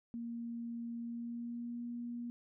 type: tone with pitch glide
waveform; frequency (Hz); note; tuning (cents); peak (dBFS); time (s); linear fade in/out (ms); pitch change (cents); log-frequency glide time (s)
sine; 234 to 238.6; A#3 to A#3; +7 to +41; -39; 0.14-2.3; 0; +34; 0.98-1.83
effects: none